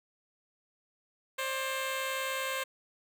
10% pulse tone pair together, 530 / 589.6 Hz, C5 / D5, +22 / +7 cents, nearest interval major second, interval 185 cents, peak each -24 / -33 dBFS, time 1.38-2.64 s, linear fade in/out 10 ms, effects none

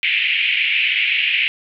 pink band-pass noise, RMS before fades -18 dBFS, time 0.03-1.48 s, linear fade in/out 0 ms, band 2200 to 2900 Hz, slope 48 dB/octave, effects none

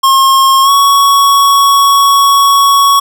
square tone with pitch glide, 1075 to 1115.5 Hz, C6 to C#6, +47 to +11 cents, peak -5 dBFS, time 0.03-3 s, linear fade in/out 10 ms, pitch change +64 cents, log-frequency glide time 0.63-0.7 s, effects none

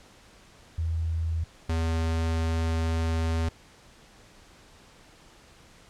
sine / square tone pair in turn, 81.7 / 81.7 Hz, E2 / E2, -15 / -15 cents, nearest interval unison, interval 0 cents, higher neither, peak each -25 dBFS, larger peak neither, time 0.78-1.44 / 1.69-3.49 s, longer second, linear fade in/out 5 ms, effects pink hiss -54 dBFS RMS until 5.89 s + low-pass 8000 Hz 12 dB/octave

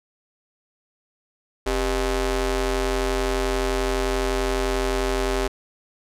sawtooth ring-modulated tone, 219.8 Hz, A3, 2 cents flat, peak -14 dBFS, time 1.66-5.48 s, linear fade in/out 10 ms, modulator 174 Hz, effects low-pass 11000 Hz 12 dB/octave

